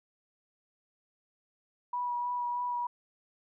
sine tone with vibrato, 973 Hz, B5, 26 cents flat, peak -30 dBFS, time 1.93-2.87 s, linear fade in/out 5 ms, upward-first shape sine, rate 3.2 Hz, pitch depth 15 cents each way, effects none

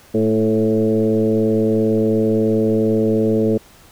sine tone with frequency modulation, 329.6 Hz, E4, in tune, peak -13 dBFS, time 0.14-3.58 s, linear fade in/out 10 ms, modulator 109 Hz, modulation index 1.7, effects pink hiss -47 dBFS RMS until 3.91 s

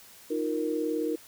sine chord, Eb suspended second, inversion none, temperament just, 311.1 / 350 / 466.7 Hz, Eb4 / F4 / Bb4, 0 / +4 / +2 cents, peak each -30 / -34 / -30 dBFS, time 0.3-1.16 s, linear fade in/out 10 ms, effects white hiss -52 dBFS RMS until 1.27 s

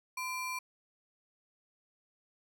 square ring-modulated tone, 1695 Hz, G#6, 35 cents sharp, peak -33 dBFS, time 0.17-0.59 s, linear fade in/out 5 ms, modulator 672 Hz, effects none

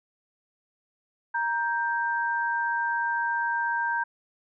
sine tone pair together, 937 / 1574 Hz, A#5 / G6, +9 / +7 cents, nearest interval major sixth, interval 898 cents, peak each -27 dBFS, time 1.34-4.04 s, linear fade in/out 10 ms, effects none

